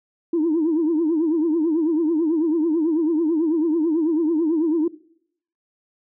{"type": "tone with vibrato", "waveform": "sine", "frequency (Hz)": 321, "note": "E4", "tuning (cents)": -46, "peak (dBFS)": -16, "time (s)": [0.33, 4.88], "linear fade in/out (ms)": 5, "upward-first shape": "triangle", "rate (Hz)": 9.1, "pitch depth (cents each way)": 150, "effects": ["noise-tail reverb RT60 0.7 s tail -20 dB re dry", "tanh soft clip ceiling -13 dBFS"]}